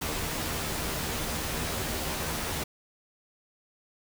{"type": "noise with comb filter", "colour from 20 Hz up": "pink", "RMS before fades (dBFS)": -32, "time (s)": [0.01, 2.64], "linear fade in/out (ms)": 10, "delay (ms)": 13, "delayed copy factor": 0.5, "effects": []}